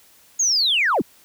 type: linear sweep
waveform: sine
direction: down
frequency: 6760 to 123.47 Hz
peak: -15 dBFS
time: 0.39-1.02 s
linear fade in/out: 10 ms
effects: tanh soft clip ceiling -11 dBFS + white hiss -53 dBFS RMS until 1.24 s